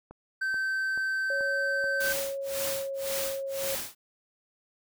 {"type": "click train", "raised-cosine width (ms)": 1, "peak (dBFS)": -31, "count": 5, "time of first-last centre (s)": [0.11, 1.842], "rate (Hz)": 2.31}
{"type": "tone", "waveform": "triangle", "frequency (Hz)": 1548, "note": "G6", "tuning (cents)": -22, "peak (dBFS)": -25, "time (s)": [0.41, 2.13], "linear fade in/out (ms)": 10}
{"type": "tone with pitch glide", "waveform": "sine", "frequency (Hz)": [554.4, 544.9], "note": ["C#5", "C#5"], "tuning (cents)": [0, -30], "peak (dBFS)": -31, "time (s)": [1.3, 3.75], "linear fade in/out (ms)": 2, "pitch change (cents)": -30, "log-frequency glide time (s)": [1.6, 3.14]}
{"type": "noise with tremolo", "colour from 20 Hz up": "white", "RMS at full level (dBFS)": -32, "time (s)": [2, 3.95], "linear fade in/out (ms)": 5, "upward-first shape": "sine", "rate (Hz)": 1.9, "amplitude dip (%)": 100}
{"effects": []}